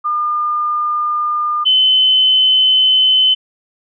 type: tone pair in turn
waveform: sine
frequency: 1208 / 3044 Hz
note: D6 / F#7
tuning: +48 / +48 cents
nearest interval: octave + major third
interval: 1600 cents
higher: second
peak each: -14 / -8 dBFS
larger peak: second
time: 0.04-1.65 / 1.65-3.35 s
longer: second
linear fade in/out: 20 ms
effects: none